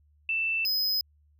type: tone pair in turn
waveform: sine / square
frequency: 2661 / 5052 Hz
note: E7 / D#8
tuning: +16 / +26 cents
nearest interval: major seventh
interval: 1110 cents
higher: second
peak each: -25 dBFS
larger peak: neither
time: 0.29-0.65 / 0.65-1.01 s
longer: neither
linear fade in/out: 2 ms
effects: added 74 Hz sine -60 dBFS peak until 1.39 s